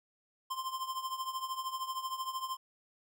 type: tone with tremolo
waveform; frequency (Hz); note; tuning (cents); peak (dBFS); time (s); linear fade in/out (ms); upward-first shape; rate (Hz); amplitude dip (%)
square; 1046.5; C6; 0; -33; 0.5-2.57; 10; triangle; 13; 80
effects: none